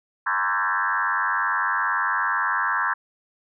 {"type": "tone with frequency modulation", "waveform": "sine", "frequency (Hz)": 1338, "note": "E6", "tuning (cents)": 25, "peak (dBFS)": -20, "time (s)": [0.26, 2.94], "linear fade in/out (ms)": 10, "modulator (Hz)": 97.7, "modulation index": 4.1, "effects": []}